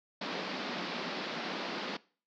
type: band-pass noise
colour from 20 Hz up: pink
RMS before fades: -38 dBFS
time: 0.21-1.97 s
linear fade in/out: 5 ms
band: 180 to 5000 Hz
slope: 48 dB/octave
effects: noise-tail reverb RT60 0.4 s tail -21 dB re dry